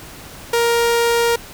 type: tone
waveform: sawtooth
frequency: 468.8 Hz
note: A#4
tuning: 10 cents sharp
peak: -10 dBFS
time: 0.53-1.36 s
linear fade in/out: 5 ms
effects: pink hiss -37 dBFS RMS until 1.53 s